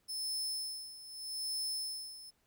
sawtooth tone with tremolo, 5250 Hz, E8, 8 cents flat, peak -32 dBFS, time 0.08-2.31 s, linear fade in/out 20 ms, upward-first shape sine, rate 0.81 Hz, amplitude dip 80%, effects pink hiss -75 dBFS RMS until 2.46 s

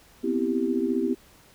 sine chord, C major seventh, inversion third, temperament equal, 246.9 / 261.6 / 329.6 / 392 Hz, B3 / C4 / E4 / G4, 0 / 0 / 0 / 0 cents, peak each -28 dBFS, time 0.23-1.15 s, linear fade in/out 20 ms, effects pink hiss -55 dBFS RMS until 1.54 s

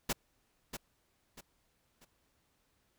pink noise with echo, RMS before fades -31 dBFS, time 0.09-0.13 s, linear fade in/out 10 ms, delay 640 ms, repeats 3, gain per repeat -9 dB, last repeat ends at 2.05 s, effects pink hiss -75 dBFS RMS until 2.98 s

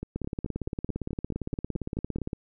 two click trains, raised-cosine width 3 ms, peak -21 / -18 dBFS, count 11 / 39, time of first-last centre 0.03-2.185 / 0.16-2.331 s, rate 4.64 / 17.5 Hz, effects none

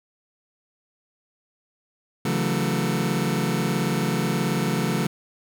sawtooth chord, F# minor seventh, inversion second, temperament just, 138.75 / 166.5 / 185 / 222 Hz, C#3 / E3 / F#3 / A3, +2 / +18 / 0 / +16 cents, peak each -23 dBFS, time 2.25-5.07 s, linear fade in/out 5 ms, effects none

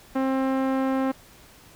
sawtooth tone with low-pass filter, 265.3 Hz, C4, 24 cents sharp, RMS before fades -24 dBFS, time 0.15-1.12 s, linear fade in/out 10 ms, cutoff 1400 Hz, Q 0.78, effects pink hiss -51 dBFS RMS until 1.75 s

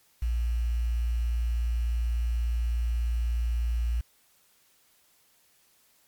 sine tone with quantisation, 58.27 Hz, A#1, in tune, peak -24 dBFS, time 0.22-4.01 s, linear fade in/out 5 ms, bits 8, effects white hiss -64 dBFS RMS until 6.07 s + MP3 96 kbps

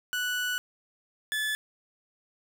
30% pulse tone pair in turn, 1480 / 1729.6 Hz, F#6 / A6, 0 / -30 cents, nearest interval minor third, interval 270 cents, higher second, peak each -25 dBFS, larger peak neither, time 0.13-0.58 / 1.32-1.55 s, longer first, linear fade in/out 0 ms, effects none

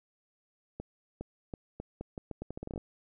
accelerating click train, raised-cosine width 2 ms, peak -25 dBFS, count 16, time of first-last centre 0.8-2.778 s, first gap 410 ms, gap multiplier 0.8, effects none

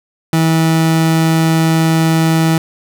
30% pulse tone, 161.9 Hz, E3, 31 cents flat, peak -7 dBFS, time 0.33-2.58 s, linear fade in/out 2 ms, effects none

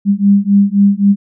sine beating tone pair, 198.5 / 202.3 Hz, G3 / G#3, +22 / -45 cents, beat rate 3.8 Hz, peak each -10 dBFS, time 0.05-1.16 s, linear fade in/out 50 ms, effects none

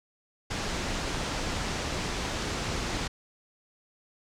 pink low-pass noise, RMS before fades -32 dBFS, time 0.5-3.08 s, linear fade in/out 10 ms, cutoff 7200 Hz, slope 24 dB/octave, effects none

